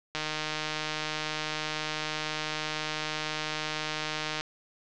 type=click train; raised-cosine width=0.2 ms; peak=-14 dBFS; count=657; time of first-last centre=0.15-4.41 s; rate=154 Hz; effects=low-pass 6000 Hz 12 dB/octave